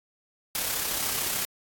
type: noise with amplitude modulation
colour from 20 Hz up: white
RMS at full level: -27 dBFS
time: 0.55-1.45 s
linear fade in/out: 0 ms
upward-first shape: sine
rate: 33.5 Hz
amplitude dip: 35%
effects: AAC 64 kbps